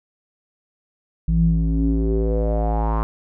square tone with low-pass filter sweep, 54.9 Hz, A1, 3 cents flat, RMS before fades -19 dBFS, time 1.28-3.03 s, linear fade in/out 0 ms, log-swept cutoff 140 to 1100 Hz, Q 5.4, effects none

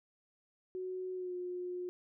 sine tone with pitch glide, 370 to 359.1 Hz, F#4 to F4, 0 to +48 cents, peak -37 dBFS, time 0.75-1.89 s, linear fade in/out 0 ms, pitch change -52 cents, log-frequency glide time 1.14-1.34 s, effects none

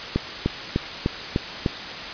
click train, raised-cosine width 3 ms, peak -7 dBFS, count 6, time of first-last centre 0.16-1.662 s, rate 3.33 Hz, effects white hiss -32 dBFS RMS until 2.13 s + resampled to 11025 Hz

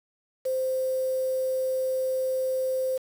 sine tone with quantisation, 520 Hz, C5, 11 cents flat, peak -24 dBFS, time 0.45-2.98 s, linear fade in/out 10 ms, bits 7, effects none

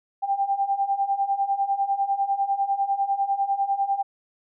sine beating tone pair, 785 / 795 Hz, G5 / G5, +2 / +24 cents, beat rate 10 Hz, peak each -26 / -23 dBFS, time 0.22-4.03 s, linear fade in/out 20 ms, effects none

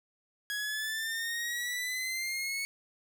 sawtooth exponential sweep, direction up, 1661.2 to 2217 Hz, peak -29 dBFS, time 0.5-2.65 s, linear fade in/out 0 ms, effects none

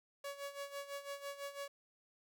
sawtooth tone with tremolo, 563 Hz, C#5, 27 cents sharp, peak -37 dBFS, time 0.24-1.68 s, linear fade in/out 5 ms, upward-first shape sine, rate 6 Hz, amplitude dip 75%, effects none

